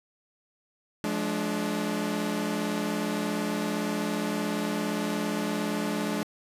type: chord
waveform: sawtooth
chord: D diminished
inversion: first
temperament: equal with one note detuned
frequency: 174.61 / 212 / 293.7 Hz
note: F3 / Ab3 / D4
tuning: 0 / +36 / 0 cents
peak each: -31 / -26 / -28 dBFS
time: 1.04-6.23 s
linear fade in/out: 0 ms
effects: resampled to 32000 Hz